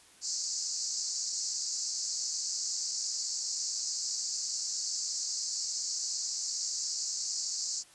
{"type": "band-pass noise", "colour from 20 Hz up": "white", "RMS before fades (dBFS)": -35, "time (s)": [0.21, 7.84], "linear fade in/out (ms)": 50, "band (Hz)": [4400, 7600], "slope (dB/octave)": 96, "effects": ["white hiss -58 dBFS RMS until 7.94 s", "resampled to 24000 Hz"]}